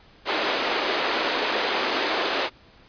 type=band-pass noise; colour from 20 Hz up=pink; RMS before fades=-25 dBFS; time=0.25-2.5 s; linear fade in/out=50 ms; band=330 to 4600 Hz; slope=24 dB/octave; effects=pink hiss -53 dBFS RMS until 2.88 s + resampled to 11025 Hz